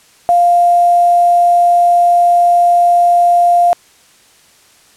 sine tone with quantisation, 698.5 Hz, F5, in tune, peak -6 dBFS, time 0.29-3.73 s, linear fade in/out 0 ms, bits 5, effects white hiss -47 dBFS RMS until 4.96 s + low-pass 10000 Hz 12 dB/octave

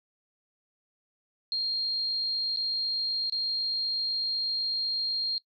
sine tone with dropouts, 4218 Hz, C8, 13 cents sharp, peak -26 dBFS, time 1.52-5.38 s, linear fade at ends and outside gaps 1 ms, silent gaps 2.562-2.571 / 3.298-3.323 s, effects noise-tail reverb RT60 0.1 s tail -22 dB re dry

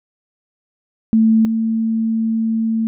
sine tone pair in turn, 222.2 / 224.1 Hz, A3 / A3, +17 / +32 cents, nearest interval unison, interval 15 cents, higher second, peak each -9 / -15 dBFS, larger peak first, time 1.13-1.45 / 1.45-2.87 s, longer second, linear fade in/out 0 ms, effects none

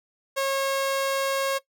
sawtooth tone, 544 Hz, C#5, 33 cents flat, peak -19 dBFS, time 0.36-1.59 s, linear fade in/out 20 ms, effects noise-tail reverb RT60 0.1 s tail -18 dB re dry

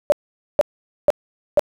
sine tone bursts, 587.3 Hz, D5, in tune, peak -9 dBFS, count 4, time 0.1-1.594 s, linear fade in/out 0 ms, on 21 ms, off 470 ms, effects 8-bit

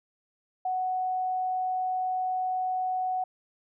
sine tone, 742 Hz, F#5, 5 cents sharp, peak -26 dBFS, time 0.65-3.24 s, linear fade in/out 5 ms, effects none

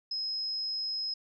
sine tone, 5120 Hz, D#8, 49 cents sharp, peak -31 dBFS, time 0.11-1.14 s, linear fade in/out 5 ms, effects none

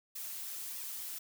blue noise with flanger, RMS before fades -42 dBFS, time 0.15-1.19 s, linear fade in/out 10 ms, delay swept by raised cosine 1.3 to 4.9 ms, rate 1.6 Hz, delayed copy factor -0.5, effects none

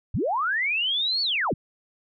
sine linear two-way sweep, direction up then down, 55 to 4500 to 55 Hz, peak -22 dBFS, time 0.14-1.54 s, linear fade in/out 5 ms, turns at 1.22 s, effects none

